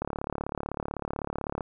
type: click train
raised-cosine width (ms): 1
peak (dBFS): -17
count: 58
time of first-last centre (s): 0.02-1.608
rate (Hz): 35.9
effects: none